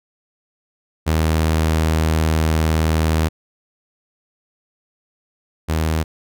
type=tone pair in turn; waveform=sawtooth; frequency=79.4 / 79.4 Hz; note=D#2 / D#2; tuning=+36 / +36 cents; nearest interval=unison; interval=0 cents; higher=neither; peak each=-11 / -13 dBFS; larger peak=first; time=1.06-3.29 / 5.68-6.04 s; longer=first; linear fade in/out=20 ms; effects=none